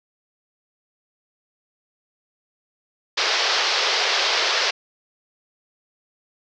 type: band-pass noise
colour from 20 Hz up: white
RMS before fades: -21 dBFS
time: 3.17-4.71 s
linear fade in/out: 10 ms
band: 390 to 5400 Hz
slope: 48 dB/octave
effects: none